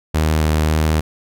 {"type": "tone with vibrato", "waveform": "sawtooth", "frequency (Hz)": 77.78, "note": "D#2", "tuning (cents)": 0, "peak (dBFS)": -10, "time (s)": [0.14, 1.01], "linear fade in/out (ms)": 10, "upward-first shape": "square", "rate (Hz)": 1.8, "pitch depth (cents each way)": 8, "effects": []}